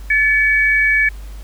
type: tone pair together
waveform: sine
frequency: 1737 / 2266 Hz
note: A6 / C#7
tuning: -23 / +37 cents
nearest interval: perfect fourth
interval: 460 cents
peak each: -14 dBFS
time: 0.1-1.09 s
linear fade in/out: 5 ms
effects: added 50 Hz sine -29 dBFS peak until 1.43 s + pink hiss -45 dBFS RMS until 1.43 s